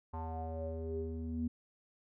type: tone with low-pass filter sweep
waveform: square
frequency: 80.9 Hz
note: E2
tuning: 32 cents flat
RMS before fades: -39 dBFS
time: 0.13-1.48 s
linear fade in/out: 10 ms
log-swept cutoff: 960 to 240 Hz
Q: 7.9
effects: none